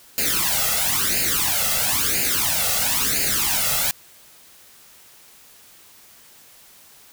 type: noise with flanger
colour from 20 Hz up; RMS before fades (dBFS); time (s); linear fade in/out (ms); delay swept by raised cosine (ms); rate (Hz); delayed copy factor
white; -21; 0.18-3.91; 0; 0.43 to 1.53; 0.99; +0.85
effects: white hiss -49 dBFS RMS until 7.12 s